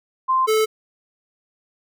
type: tone pair in turn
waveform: sine / square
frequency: 1044 / 435.5 Hz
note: C6 / A4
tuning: -4 / -18 cents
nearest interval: octave + minor third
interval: 1514 cents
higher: first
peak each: -15 / -16 dBFS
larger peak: first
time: 0.28-0.47 / 0.47-0.66 s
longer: neither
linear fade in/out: 20 ms
effects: none